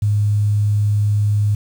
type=tone with quantisation; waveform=sine; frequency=103.83 Hz; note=G#2; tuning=in tune; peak=-13 dBFS; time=0.02-1.55 s; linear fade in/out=5 ms; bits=7; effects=none